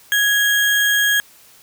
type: tone with sample-and-hold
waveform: sine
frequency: 1661.2 Hz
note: G#6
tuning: in tune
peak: -13 dBFS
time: 0.12-1.2 s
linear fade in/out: 0 ms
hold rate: 4900 Hz
effects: white hiss -48 dBFS RMS until 1.62 s